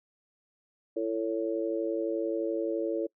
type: harmonic tone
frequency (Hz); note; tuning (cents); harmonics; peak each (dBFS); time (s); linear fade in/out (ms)
111.6; A2; +25; 3 / 4 / 5; -31 / -32 / -33; 0.96-3.07; 10
effects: noise-tail reverb RT60 0.1 s tail -24 dB re dry